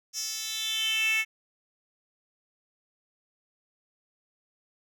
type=tone with high-pass filter sweep; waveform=10% pulse; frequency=440 Hz; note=A4; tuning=in tune; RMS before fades=-29 dBFS; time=0.13-1.25 s; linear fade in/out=50 ms; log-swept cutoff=5400 to 2300 Hz; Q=6.4; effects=none